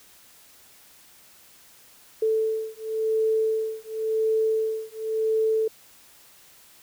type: beating tone pair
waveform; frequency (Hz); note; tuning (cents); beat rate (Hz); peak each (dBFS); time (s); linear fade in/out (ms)
sine; 440 / 440.93; A4 / A4; 0 / +4; 0.93; -25; 2.22-5.68; 5
effects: white hiss -53 dBFS RMS until 6.82 s

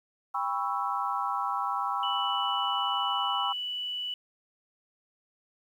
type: chord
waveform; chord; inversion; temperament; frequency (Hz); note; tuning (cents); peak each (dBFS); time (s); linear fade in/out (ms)
sine; C# half-diminished seventh; second; equal with one note detuned; 799.1 / 987.8 / 1108.7 / 1318.5; G5 / B5 / C#6 / E6; +33 / 0 / 0 / 0; -33; 0.34-3.53; 10
type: tone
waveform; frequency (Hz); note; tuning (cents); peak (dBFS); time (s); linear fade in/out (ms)
sine; 2963; F#7; +2; -31; 2.03-4.14; 2
effects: 10-bit

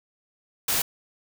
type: noise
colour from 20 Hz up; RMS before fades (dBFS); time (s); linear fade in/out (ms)
white; -24; 0.68-0.82; 5
effects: none

